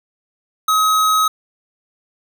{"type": "tone", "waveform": "square", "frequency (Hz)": 1271, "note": "D#6", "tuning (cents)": 36, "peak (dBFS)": -13, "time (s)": [0.68, 1.28], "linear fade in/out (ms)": 5, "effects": []}